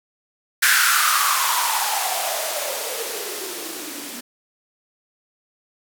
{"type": "noise with band-pass filter sweep", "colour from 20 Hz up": "violet", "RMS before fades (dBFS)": -22, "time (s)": [0.62, 4.21], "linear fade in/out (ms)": 10, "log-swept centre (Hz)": [1600, 250], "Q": 6.6, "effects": []}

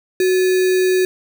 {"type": "tone with sample-and-hold", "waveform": "sine", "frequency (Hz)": 370, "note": "F#4", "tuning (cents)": 0, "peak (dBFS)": -12, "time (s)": [0.2, 1.05], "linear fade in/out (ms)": 2, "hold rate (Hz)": 2100, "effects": []}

